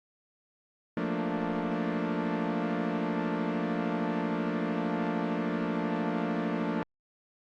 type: chord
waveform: sawtooth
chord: Bb major seventh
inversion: second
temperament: equal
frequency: 174.61 / 220 / 233.1 / 293.7 Hz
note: F3 / A3 / Bb3 / D4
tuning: 0 / 0 / 0 / 0 cents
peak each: -30 dBFS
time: 0.97-6.83 s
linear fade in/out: 2 ms
effects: low-pass 2000 Hz 12 dB/octave + Opus 48 kbps